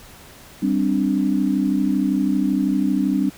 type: chord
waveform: sine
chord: G suspended fourth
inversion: none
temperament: just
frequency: 196 / 261.3 / 294 Hz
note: G3 / C4 / D4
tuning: 0 / -2 / +2 cents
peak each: -21 dBFS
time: 0.62-3.3 s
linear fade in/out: 10 ms
effects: pink hiss -44 dBFS RMS until 3.37 s